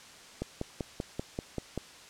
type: click train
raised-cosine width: 2 ms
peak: -19 dBFS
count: 8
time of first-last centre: 0.42-1.777 s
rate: 5.16 Hz
effects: white hiss -51 dBFS RMS until 2.09 s + low-pass 7000 Hz 12 dB/octave